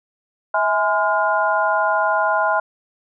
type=tone cluster; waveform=sine; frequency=646 / 833 / 1026 / 1418 Hz; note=E5 / G#5 / C6 / F6; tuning=-35 / +5 / -34 / +26 cents; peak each=-21 dBFS; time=0.54-2.6 s; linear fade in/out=5 ms; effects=none